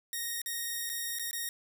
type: tone with dropouts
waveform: 5% pulse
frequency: 1864.7 Hz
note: A#6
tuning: in tune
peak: -23 dBFS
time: 0.13-1.49 s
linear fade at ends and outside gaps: 1 ms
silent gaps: 0.417-0.46 / 0.894-0.898 / 1.187-1.195 / 1.311-1.33 s
effects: none